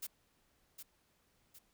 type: noise with echo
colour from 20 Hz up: blue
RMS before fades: -42 dBFS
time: 0.02-0.07 s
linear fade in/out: 10 ms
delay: 760 ms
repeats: 2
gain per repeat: -7 dB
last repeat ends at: 1.59 s
effects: pink hiss -74 dBFS RMS until 1.73 s